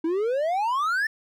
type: exponential sweep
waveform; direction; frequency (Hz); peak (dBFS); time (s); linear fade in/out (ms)
triangle; up; 313.5 to 1811; -20; 0.04-1.07; 5
effects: none